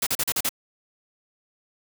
white noise bursts, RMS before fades -24 dBFS, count 6, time 0.02-0.492 s, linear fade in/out 5 ms, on 47 ms, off 38 ms, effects none

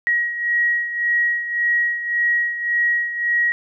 sine beating tone pair, 1900 / 1901.8 Hz, A#6 / A#6, +33 / +34 cents, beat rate 1.8 Hz, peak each -18 / -24 dBFS, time 0.07-3.52 s, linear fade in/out 0 ms, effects none

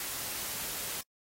white noise, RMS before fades -37 dBFS, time 0-1.01 s, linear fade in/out 2 ms, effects noise-tail reverb RT60 0.1 s tail -26 dB re dry + AAC 48 kbps

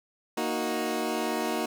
20% pulse chord, D# minor, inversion second, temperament equal, 233.1 / 311.1 / 370 Hz, A#3 / D#4 / F#4, 0 / 0 / 0 cents, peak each -27 dBFS, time 0.37-1.66 s, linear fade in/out 5 ms, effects none

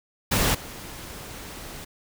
pink noise with level steps, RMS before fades -22 / -39 dBFS, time 0.31-1.85 s, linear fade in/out 10 ms, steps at 0.54 s, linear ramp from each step 10 ms, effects none

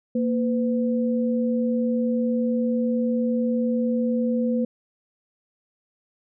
sine tone pair together, 232.8 / 503.9 Hz, A#3 / B4, -2 / +35 cents, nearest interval octave + minor second, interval 1337 cents, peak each -21 / -26 dBFS, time 0.15-4.65 s, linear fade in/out 5 ms, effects none

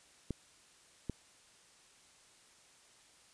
clicks, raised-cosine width 3 ms, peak -23 dBFS, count 2, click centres 0.307 / 1.097 s, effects white hiss -63 dBFS RMS until 3.33 s + resampled to 22050 Hz

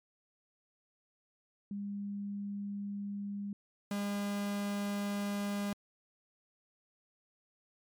sine / 45% pulse tone pair in turn, 201.9 / 202.8 Hz, G#3 / G#3, -49 / -41 cents, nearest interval unison, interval 8 cents, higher second, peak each -36 / -33 dBFS, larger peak second, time 1.71-3.53 / 3.91-5.73 s, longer neither, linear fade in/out 2 ms, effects MP3 96 kbps

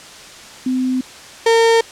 sine / 35% pulse tone pair in turn, 256.4 / 456.9 Hz, C4 / A#4, -35 / -35 cents, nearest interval minor seventh, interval 1000 cents, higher second, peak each -15 / -8 dBFS, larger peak second, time 0.66-1.01 / 1.46-1.81 s, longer neither, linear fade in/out 5 ms, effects white hiss -37 dBFS RMS until 1.91 s + low-pass 7000 Hz 12 dB/octave

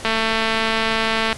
click train, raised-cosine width 0.3 ms, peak -4 dBFS, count 286, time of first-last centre 0.05-1.328 s, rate 223 Hz, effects pink hiss -35 dBFS RMS until 1.37 s + resampled to 24000 Hz

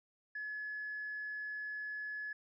triangle tone with tanh clipping, 1704 Hz, G#6, 44 cents sharp, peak -39 dBFS, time 0.35-2.33 s, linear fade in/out 5 ms, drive 4 dB, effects resampled to 16000 Hz

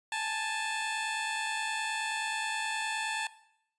15% pulse tone pair together, 832 / 881.5 Hz, G#5 / A5, +3 / +3 cents, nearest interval minor second, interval 100 cents, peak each -32 / -26 dBFS, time 0.12-3.27 s, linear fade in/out 2 ms, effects noise-tail reverb RT60 0.7 s tail -17 dB re dry + resampled to 22050 Hz

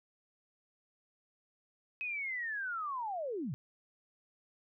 sine linear sweep, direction down, 2553 to 110 Hz, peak -35 dBFS, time 2.01-3.54 s, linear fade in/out 0 ms, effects none

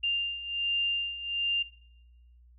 sine beating tone pair, 2794 / 2795.3 Hz, F7 / F7, 0 / +1 cents, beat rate 1.3 Hz, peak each -34 / -29 dBFS, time 0.03-1.63 s, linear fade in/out 10 ms, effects noise-tail reverb RT60 0.9 s tail -19 dB re dry + added 60 Hz sine -54 dBFS peak until 2.58 s

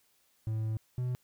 triangle tone pair in turn, 110 / 125.03 Hz, A2 / B2, 0 / +22 cents, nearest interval major second, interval 222 cents, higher second, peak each -28 dBFS, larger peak neither, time 0.47-0.77 / 0.98-1.15 s, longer first, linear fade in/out 0 ms, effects white hiss -70 dBFS RMS until 1.23 s

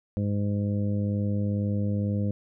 harmonic tone, 102.1 Hz, G#2, 29 cents flat, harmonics 1 / 2 / 3 / 4 / 5 / 6, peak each -26 / -28 / -37 / -45 / -37 / -48 dBFS, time 0.17-2.31 s, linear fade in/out 0 ms, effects none

